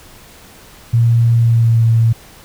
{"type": "tone with pitch glide", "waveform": "sine", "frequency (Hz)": [116.8, 114.2], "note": ["A#2", "A#2"], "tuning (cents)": [4, -35], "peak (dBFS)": -8, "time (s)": [0.93, 2.13], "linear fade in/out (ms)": 10, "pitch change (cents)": -39, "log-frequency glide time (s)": [1.35, 1.84], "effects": ["pink hiss -41 dBFS RMS until 2.44 s"]}